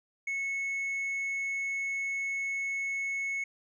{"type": "tone with tanh clipping", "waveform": "sine", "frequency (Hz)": 2198, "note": "C#7", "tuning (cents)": -15, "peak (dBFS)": -31, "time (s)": [0.27, 3.44], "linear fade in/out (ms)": 5, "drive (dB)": 3, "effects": []}